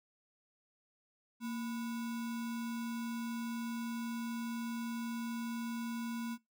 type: tone with sample-and-hold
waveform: sine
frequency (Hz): 232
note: A#3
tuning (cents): -8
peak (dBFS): -36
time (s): 1.4-6.38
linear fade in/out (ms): 50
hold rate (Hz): 1225
effects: noise-tail reverb RT60 0.2 s tail -22 dB re dry